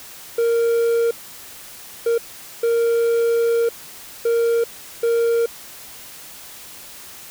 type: tone bursts at uneven times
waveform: triangle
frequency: 465 Hz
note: A#4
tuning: 4 cents flat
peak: -13 dBFS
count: 5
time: 0.38-1.11 / 2.06-2.18 / 2.63-3.69 / 4.25-4.64 / 5.03-5.46 s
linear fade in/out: 5 ms
effects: white hiss -39 dBFS RMS until 7.3 s